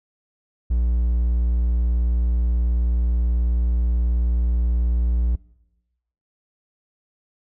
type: tone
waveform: triangle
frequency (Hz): 59.3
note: A#1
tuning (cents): +30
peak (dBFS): -15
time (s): 0.7-5.36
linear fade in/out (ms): 10
effects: noise-tail reverb RT60 1.0 s tail -22 dB re dry